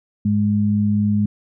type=tone pair together; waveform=sine; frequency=103.85 / 207.7 Hz; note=G#2 / G#3; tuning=0 / 0 cents; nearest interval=octave; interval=1200 cents; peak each=-20 / -16 dBFS; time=0.25-1.26 s; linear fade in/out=5 ms; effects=none